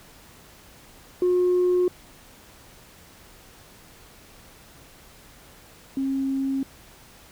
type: tone pair in turn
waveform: sine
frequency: 360 / 269.7 Hz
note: F#4 / C#4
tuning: -47 / -47 cents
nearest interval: perfect fourth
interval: 500 cents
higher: first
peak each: -16 / -22 dBFS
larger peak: first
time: 1.22-1.88 / 5.97-6.63 s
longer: neither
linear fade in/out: 2 ms
effects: tanh soft clip ceiling -15 dBFS + pink hiss -50 dBFS RMS until 7.31 s